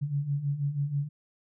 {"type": "beating tone pair", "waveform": "sine", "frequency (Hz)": [138.6, 144.8], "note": ["C#3", "D3"], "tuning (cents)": [0, -24], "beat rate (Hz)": 6.2, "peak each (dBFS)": [-33, -28], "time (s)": [0.01, 1.09], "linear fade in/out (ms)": 20, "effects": []}